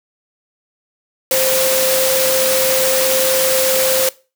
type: tone in noise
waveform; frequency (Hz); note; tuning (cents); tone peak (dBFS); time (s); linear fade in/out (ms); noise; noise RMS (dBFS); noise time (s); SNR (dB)
sine; 523.3; C5; 0; -16; 1.31-4.09; 2; white; -17; 1.31-4.09; -2
effects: noise-tail reverb RT60 0.3 s tail -20 dB re dry + high-pass 150 Hz 12 dB/octave